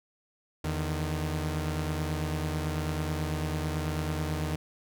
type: tone pair together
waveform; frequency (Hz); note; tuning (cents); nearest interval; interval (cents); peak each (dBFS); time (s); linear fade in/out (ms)
sawtooth; 81 / 152.9; E2 / D#3; -30 / -30; major seventh; 1100; -28; 0.64-4.56; 5
effects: none